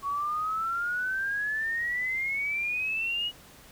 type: exponential sweep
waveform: sine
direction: up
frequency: 1108.7 to 2926 Hz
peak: -27 dBFS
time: 0.02-3.32 s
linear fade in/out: 50 ms
effects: pink hiss -52 dBFS RMS until 3.71 s